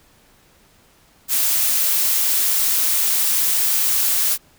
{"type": "noise", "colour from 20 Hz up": "blue", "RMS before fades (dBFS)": -18, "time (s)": [1.28, 4.38], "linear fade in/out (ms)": 50, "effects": ["pink hiss -54 dBFS RMS until 4.58 s"]}